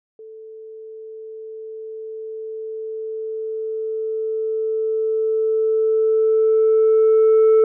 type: tone with level ramp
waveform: sine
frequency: 440 Hz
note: A4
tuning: in tune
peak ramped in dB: -36 to -7 dBFS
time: 0.19-7.64 s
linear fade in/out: 2 ms
effects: tanh soft clip ceiling -9 dBFS